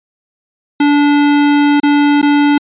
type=tone with dropouts; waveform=square; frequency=290 Hz; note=D4; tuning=22 cents flat; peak=-8 dBFS; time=0.8-2.58 s; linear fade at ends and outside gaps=5 ms; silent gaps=1.801-1.832 / 2.216-2.227 s; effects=resampled to 8000 Hz